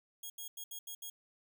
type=tone bursts at uneven times; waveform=5% pulse; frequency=3300 Hz; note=G#7; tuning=12 cents flat; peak=-34 dBFS; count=6; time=0.23-0.3 / 0.38-0.48 / 0.57-0.64 / 0.71-0.79 / 0.87-0.95 / 1.02-1.1 s; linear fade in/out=5 ms; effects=none